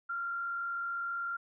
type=tone with frequency modulation; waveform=sine; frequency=1385 Hz; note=F6; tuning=15 cents flat; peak=-33 dBFS; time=0.09-1.37 s; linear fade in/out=10 ms; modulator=44.2 Hz; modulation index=0.43; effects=none